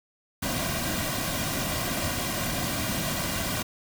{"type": "noise with comb filter", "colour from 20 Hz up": "pink", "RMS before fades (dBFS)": -29, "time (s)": [0.42, 3.63], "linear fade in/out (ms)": 10, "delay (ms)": 2.3, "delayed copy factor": -0.65, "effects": []}